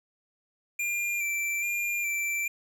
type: tone with vibrato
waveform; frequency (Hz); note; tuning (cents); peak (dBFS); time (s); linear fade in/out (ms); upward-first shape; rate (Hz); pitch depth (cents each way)
square; 2371; D7; +16; -28; 0.79-2.48; 5; square; 1.2; 21
effects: none